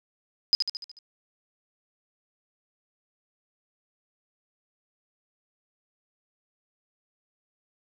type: tone with echo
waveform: sine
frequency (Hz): 5000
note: D#8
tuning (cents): +8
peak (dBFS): -16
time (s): 0.53-0.55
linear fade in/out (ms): 0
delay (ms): 73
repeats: 6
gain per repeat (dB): -5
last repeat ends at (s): 0.988
effects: none